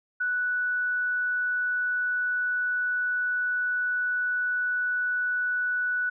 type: tone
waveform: sine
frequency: 1480 Hz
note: F#6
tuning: in tune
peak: -24 dBFS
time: 0.2-6.1 s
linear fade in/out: 10 ms
effects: none